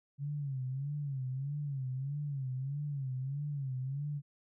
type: tone with vibrato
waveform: sine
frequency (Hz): 137.6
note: C#3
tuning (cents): -12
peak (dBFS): -34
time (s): 0.18-4.22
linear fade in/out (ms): 50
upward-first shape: sine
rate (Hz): 1.6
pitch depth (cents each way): 120
effects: none